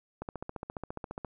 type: click train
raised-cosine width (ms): 1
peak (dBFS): -23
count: 16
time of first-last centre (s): 0.22-1.247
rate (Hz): 14.6
effects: none